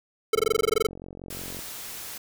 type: tone bursts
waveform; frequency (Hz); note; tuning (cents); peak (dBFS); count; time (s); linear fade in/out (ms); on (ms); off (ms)
square; 440; A4; 0; -18; 13; 0.33-0.868; 5; 22; 21
type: click train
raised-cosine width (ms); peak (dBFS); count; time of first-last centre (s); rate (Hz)
2; -27; 57; 0.36-1.591; 45.5
type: noise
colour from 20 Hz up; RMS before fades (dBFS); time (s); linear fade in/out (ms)
white; -38; 1.3-2.18; 5
effects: none